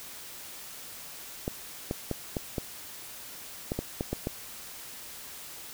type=clicks; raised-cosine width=2 ms; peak=-16 dBFS; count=10; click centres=1.479 / 1.911 / 2.113 / 2.368 / 2.582 / 3.719 / 3.79 / 4.009 / 4.13 / 4.271 s; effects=white hiss -44 dBFS RMS until 5.73 s